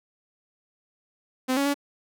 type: tone with pitch steps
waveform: sawtooth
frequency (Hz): 257.7 / 279.5 / 284.4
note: C4 / C#4 / C#4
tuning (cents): -26 / +14 / +45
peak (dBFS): -18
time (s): 1.48-1.744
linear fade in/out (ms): 20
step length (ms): 88
effects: none